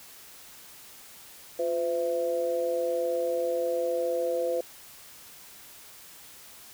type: tone with amplitude modulation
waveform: sine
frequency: 509 Hz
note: C5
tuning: 48 cents flat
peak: -21 dBFS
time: 1.59-4.61 s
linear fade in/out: 5 ms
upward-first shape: sine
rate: 159 Hz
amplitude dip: 90%
effects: white hiss -49 dBFS RMS until 6.73 s

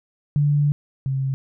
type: tone pair in turn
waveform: sine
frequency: 145.8 / 134.39 Hz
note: D3 / C3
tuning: -12 / +47 cents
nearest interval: minor second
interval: 141 cents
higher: first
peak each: -15 / -20 dBFS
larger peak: first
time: 0.36-0.72 / 1.06-1.34 s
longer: first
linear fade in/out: 0 ms
effects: none

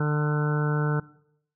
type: harmonic tone with a mistuned harmonic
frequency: 149.4 Hz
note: D3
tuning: 30 cents sharp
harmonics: 1 / 2 / 3 / 4 / 5 / 6 / 7 / 8 / 9 / 10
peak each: -23 / -33 / -31 / -41 / -42 / -38 / -42 / -44 / -35 / -35 dBFS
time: 0-1 s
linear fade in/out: 5 ms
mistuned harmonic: 8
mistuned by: +61 cents
effects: noise-tail reverb RT60 0.7 s tail -20 dB re dry

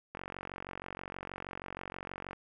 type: click train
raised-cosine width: 0.5 ms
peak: -25 dBFS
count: 102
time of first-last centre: 0.15-2.331 s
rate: 46.3 Hz
effects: none

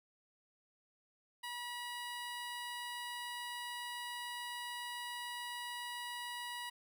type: tone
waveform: 15% pulse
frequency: 967 Hz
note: B5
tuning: 37 cents flat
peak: -35 dBFS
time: 1.43-6.7 s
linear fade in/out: 10 ms
effects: none

